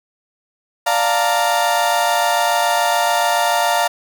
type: chord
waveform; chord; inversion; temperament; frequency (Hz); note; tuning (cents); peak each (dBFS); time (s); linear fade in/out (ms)
35% pulse; Bb major seventh; first; equal with one note detuned; 587.3 / 698.5 / 880 / 927; D5 / F5 / A5 / Bb5; 0 / 0 / 0 / -10; -21 / -16 / -21 / -18; 0.86-3.88; 10
effects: none